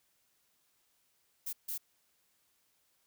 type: noise bursts at uneven times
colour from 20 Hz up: violet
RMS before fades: -38 dBFS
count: 2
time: 1.46-1.53 / 1.68-1.78 s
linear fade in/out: 10 ms
effects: white hiss -74 dBFS RMS until 3.06 s